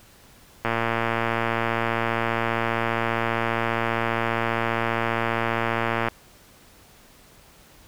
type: click train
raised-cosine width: 0.5 ms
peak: -8 dBFS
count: 626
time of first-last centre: 0.65-6.085 s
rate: 115 Hz
effects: pink hiss -52 dBFS RMS until 7.87 s